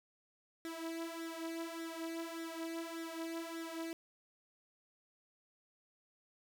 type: tone with flanger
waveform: sawtooth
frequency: 329.6 Hz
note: E4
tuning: in tune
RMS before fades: -43 dBFS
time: 0.65-3.93 s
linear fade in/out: 0 ms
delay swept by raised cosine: 0.53 to 3.53 ms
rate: 1.7 Hz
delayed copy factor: +0.75
effects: none